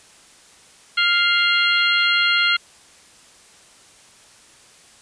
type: harmonic tone with a mistuned harmonic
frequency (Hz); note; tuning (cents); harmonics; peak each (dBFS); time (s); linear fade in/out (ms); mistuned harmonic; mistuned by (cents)
699; F5; +1; 2 / 3 / 4 / 5 / 6; -19 / -21 / -22 / -23 / -24; 0.97-2.57; 10; 5; -100
effects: white hiss -49 dBFS RMS until 5.01 s + resampled to 22050 Hz